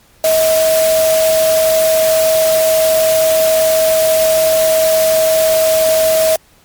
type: tone in noise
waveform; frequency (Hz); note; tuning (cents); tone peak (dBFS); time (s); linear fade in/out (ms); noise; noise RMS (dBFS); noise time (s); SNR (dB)
sine; 639; D#5; +46; -9; 0.24-6.36; 2; white; -19; 0.24-6.36; +7
effects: pink hiss -49 dBFS RMS until 6.64 s + MP3 96 kbps